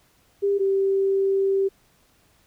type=tone pair in turn; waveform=sine; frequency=400 / 389.7 Hz; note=G4 / G4; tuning=+35 / -10 cents; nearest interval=unison; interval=45 cents; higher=first; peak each=-18 dBFS; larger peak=neither; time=0.42-0.59 / 0.59-1.69 s; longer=second; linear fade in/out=20 ms; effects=pink hiss -61 dBFS RMS until 2.46 s